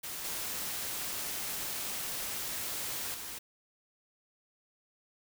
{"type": "noise with level steps", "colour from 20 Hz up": "white", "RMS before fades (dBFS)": [-40, -37, -42], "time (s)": [0.03, 3.39], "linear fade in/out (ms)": 10, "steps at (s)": [0.24, 3.14], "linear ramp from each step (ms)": 5, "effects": []}